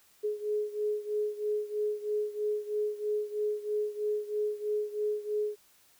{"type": "beating tone pair", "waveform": "sine", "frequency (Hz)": [420, 423.1], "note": ["G#4", "G#4"], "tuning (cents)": [19, 32], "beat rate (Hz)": 3.1, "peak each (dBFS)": [-31, -34], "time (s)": [0.23, 5.56], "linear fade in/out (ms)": 20, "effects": ["white hiss -63 dBFS RMS until 5.99 s"]}